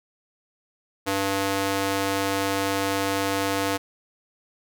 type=tone with high-pass filter; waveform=square; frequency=98 Hz; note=G2; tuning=in tune; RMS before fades=-25 dBFS; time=1.06-3.78 s; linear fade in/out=20 ms; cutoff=350 Hz; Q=0.7; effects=none

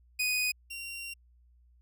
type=tone pair in turn; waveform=sawtooth; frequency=2489 / 2757 Hz; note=D#7 / F7; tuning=0 / -23 cents; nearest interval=major second; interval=177 cents; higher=second; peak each=-24 / -35 dBFS; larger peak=first; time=0.19-0.52 / 0.7-1.14 s; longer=second; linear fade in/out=10 ms; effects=added 60 Hz sine -59 dBFS peak until 1.81 s

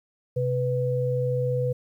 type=tone pair together; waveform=sine; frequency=129.7 / 495.8 Hz; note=C3 / B4; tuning=-15 / +7 cents; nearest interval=octave + major seventh; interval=2322 cents; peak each=-25 dBFS; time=0.36-1.73 s; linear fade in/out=10 ms; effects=10-bit

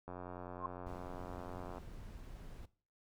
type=click train; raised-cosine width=1 ms; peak=-32 dBFS; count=154; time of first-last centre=0.08-1.782 s; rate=89.9 Hz
type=tone with exponential growth; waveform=sine; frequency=1061 Hz; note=C6; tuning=24 cents sharp; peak=-32 dBFS; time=0.56-0.66 s; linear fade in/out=2 ms; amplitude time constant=21 ms
type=noise; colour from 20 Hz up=brown; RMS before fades=-50 dBFS; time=0.86-2.66 s; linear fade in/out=10 ms
effects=noise-tail reverb RT60 0.4 s tail -19 dB re dry

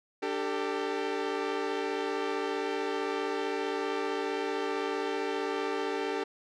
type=chord; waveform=sawtooth; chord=D suspended fourth; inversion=none; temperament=equal with one note detuned; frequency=293.7 / 392 / 447.4 Hz; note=D4 / G4 / A4; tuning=0 / 0 / +29 cents; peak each=-33 / -29 / -30 dBFS; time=0.22-6.24 s; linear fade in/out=10 ms; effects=low-pass 4000 Hz 12 dB/octave

